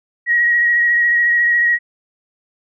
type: tone with vibrato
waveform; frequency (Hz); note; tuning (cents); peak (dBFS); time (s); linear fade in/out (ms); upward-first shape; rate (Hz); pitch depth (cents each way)
sine; 1901; A#6; +33; -11; 0.26-1.79; 50; sine; 14; 19
effects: none